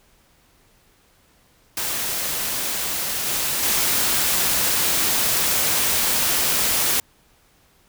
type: noise with level steps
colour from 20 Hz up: white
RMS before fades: -25 / -23 / -20 dBFS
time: 1.77-7 s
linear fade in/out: 2 ms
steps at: 3.25 / 3.62 s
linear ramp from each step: 20 ms
effects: pink hiss -58 dBFS RMS until 7.88 s